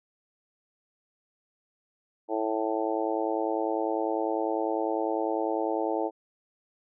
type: harmonic tone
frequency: 110 Hz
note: A2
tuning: in tune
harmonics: 3 / 4 / 5 / 6 / 7 / 8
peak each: -31 / -32 / -33 / -34 / -34 / -35 dBFS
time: 2.28-6.11 s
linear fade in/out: 50 ms
effects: none